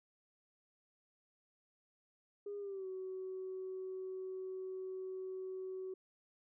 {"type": "tone with pitch glide", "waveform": "sine", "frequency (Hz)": [407.2, 375.6], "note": ["G#4", "F#4"], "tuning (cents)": [-34, 26], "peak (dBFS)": -40, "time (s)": [2.46, 5.94], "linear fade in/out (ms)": 5, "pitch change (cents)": -140, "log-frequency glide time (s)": [2.59, 2.87], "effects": ["tanh soft clip ceiling -36 dBFS"]}